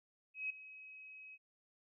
sine tone with ADSR envelope, 2547 Hz, D#7, 40 cents sharp, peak -35 dBFS, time 0.34-1.38 s, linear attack 160 ms, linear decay 6 ms, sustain -16 dB, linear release 40 ms, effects none

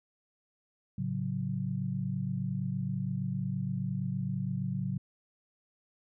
sine chord, F# minor, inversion first, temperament equal, 110 / 138.59 / 185 Hz, A2 / C#3 / F#3, 0 / 0 / 0 cents, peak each -37 / -34 / -34 dBFS, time 0.98-4.98 s, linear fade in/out 5 ms, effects none

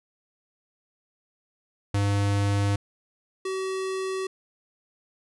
square tone pair in turn, 100.8 / 379.8 Hz, G2 / F#4, +49 / +45 cents, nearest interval octave + major seventh, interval 2296 cents, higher second, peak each -22 / -28 dBFS, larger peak first, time 1.94-2.76 / 3.45-4.27 s, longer neither, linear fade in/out 5 ms, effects resampled to 24000 Hz

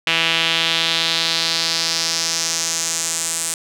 sawtooth tone with band-pass filter sweep, 164.81 Hz, E3, in tune, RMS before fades -20 dBFS, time 0.07-3.54 s, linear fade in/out 2 ms, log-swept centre 2800 to 8300 Hz, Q 2.8, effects none

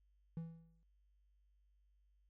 triangle tone with exponential decay, 164.81 Hz, E3, in tune, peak -37 dBFS, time 0.37-0.83 s, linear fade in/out 0 ms, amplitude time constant 100 ms, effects added 50 Hz sine -70 dBFS peak until 2.29 s

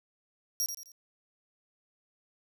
sawtooth tone with echo, 5650 Hz, F8, 19 cents sharp, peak -25 dBFS, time 0.6-0.66 s, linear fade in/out 0 ms, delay 86 ms, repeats 3, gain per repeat -8 dB, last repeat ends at 0.918 s, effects none

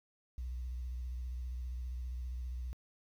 sine tone with vibrato, 61.74 Hz, B1, in tune, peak -36 dBFS, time 0.38-2.73 s, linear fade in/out 0 ms, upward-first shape square, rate 15 Hz, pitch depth 54 cents each way, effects tanh soft clip ceiling -34 dBFS + 11-bit

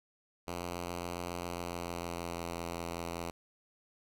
5% pulse tone with pitch glide, 87.31 to 85.12 Hz, F2 to F2, 0 to -44 cents, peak -26 dBFS, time 0.47-3.31 s, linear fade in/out 10 ms, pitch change -44 cents, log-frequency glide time 1.47-2.5 s, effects none

